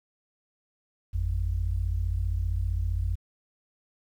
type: tone pair together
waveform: sine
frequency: 51.73 / 87 Hz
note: G#1 / F2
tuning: -6 / -6 cents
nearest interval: major sixth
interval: 900 cents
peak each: -27 dBFS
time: 1.13-3.16 s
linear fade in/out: 20 ms
effects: tanh soft clip ceiling -17 dBFS + 10-bit